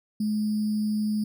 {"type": "tone with sample-and-hold", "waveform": "sine", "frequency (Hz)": 212.5, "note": "G#3", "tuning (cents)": 40, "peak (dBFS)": -23, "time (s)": [0.2, 1.24], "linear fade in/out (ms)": 5, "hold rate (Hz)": 4900, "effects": []}